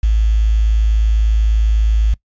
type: tone with quantisation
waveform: sine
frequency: 54.1 Hz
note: A1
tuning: 29 cents flat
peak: -10 dBFS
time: 0.03-2.14 s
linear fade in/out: 5 ms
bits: 6
effects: noise-tail reverb RT60 0.1 s tail -21 dB re dry + resampled to 16000 Hz